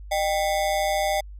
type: ring-modulated tone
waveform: square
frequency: 698.5 Hz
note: F5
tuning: in tune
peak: -19 dBFS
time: 0.11-1.21 s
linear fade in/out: 10 ms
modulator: 86.5 Hz
effects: added 50 Hz sine -37 dBFS peak until 1.39 s + resampled to 32000 Hz